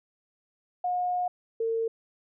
sine tone pair in turn, 720 / 453.6 Hz, F#5 / A#4, -47 / -47 cents, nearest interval minor sixth, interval 800 cents, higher first, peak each -25 dBFS, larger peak neither, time 0.84-1.28 / 1.6-1.88 s, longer first, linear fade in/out 5 ms, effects none

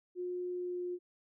sine tone with pitch glide, 358.9 to 356.4 Hz, F4 to F4, +47 to +35 cents, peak -35 dBFS, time 0.15-0.99 s, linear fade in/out 50 ms, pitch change -12 cents, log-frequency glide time 0.5-0.83 s, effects none

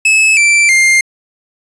45% pulse tone with pitch steps, 2596 / 2340 / 2109 Hz, E7 / D7 / C7, -27 / -7 / +13 cents, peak -6 dBFS, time 0.05-1.01 s, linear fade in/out 5 ms, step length 320 ms, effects resampled to 24000 Hz

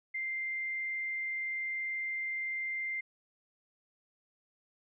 sine tone, 2093 Hz, C7, in tune, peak -33 dBFS, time 0.14-3.01 s, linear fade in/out 10 ms, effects none

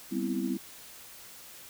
sine chord, C major seventh, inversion second, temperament equal, 196 / 246.9 / 261.6 / 329.6 Hz, G3 / B3 / C4 / E4, 0 / 0 / 0 / 0 cents, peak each -34 dBFS, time 0.11-0.58 s, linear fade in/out 20 ms, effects white hiss -49 dBFS RMS until 1.69 s

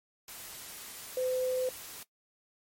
sine tone in noise, 510 Hz, C5, 44 cents flat, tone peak -28 dBFS, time 1.17-1.69 s, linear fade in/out 2 ms, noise white, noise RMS -45 dBFS, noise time 0.28-2.03 s, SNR +14 dB, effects noise-tail reverb RT60 0.1 s tail -18 dB re dry + MP3 64 kbps

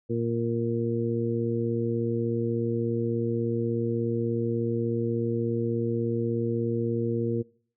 harmonic tone, 116.54 Hz, A#2, in tune, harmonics 1 / 2 / 3 / 4, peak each -30 / -30 / -30 / -30 dBFS, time 0.09-7.43 s, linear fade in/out 20 ms, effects noise-tail reverb RT60 0.5 s tail -23 dB re dry

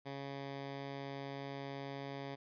10% pulse tone, 138.59 Hz, C#3, in tune, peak -34 dBFS, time 0.05-2.36 s, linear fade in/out 20 ms, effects resampled to 11025 Hz

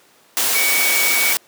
sine tone in noise, 2253 Hz, C#7, 28 cents sharp, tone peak -18 dBFS, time 0.55-1.33 s, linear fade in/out 0 ms, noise white, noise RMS -18 dBFS, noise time 0.37-1.37 s, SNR -3 dB, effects pink hiss -52 dBFS RMS until 1.47 s + high-pass 300 Hz 12 dB/octave

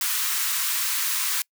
white high-pass noise, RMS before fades -25 dBFS, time 0.01-1.42 s, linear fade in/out 2 ms, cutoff 990 Hz, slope 48 dB/octave, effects noise-tail reverb RT60 0.1 s tail -26 dB re dry

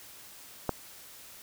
click, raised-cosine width 1 ms, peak -13 dBFS, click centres 0.693 s, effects white hiss -50 dBFS RMS until 1.42 s

